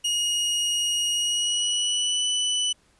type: tone with pitch glide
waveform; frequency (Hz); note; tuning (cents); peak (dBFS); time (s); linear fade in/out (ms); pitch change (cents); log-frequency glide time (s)
sawtooth; 2877 to 2982; F#7 to F#7; -49 to +13; -19; 0.04-2.73; 10; +62; 1.14-2.25
effects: pink hiss -62 dBFS RMS until 2.99 s + resampled to 24000 Hz